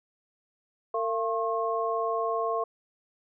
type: tone cluster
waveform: sine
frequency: 454.6 / 682 / 1080 Hz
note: A#4 / F5 / C#6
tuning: -43 / -41 / -45 cents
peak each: -30 dBFS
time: 0.94-2.64 s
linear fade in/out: 5 ms
effects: none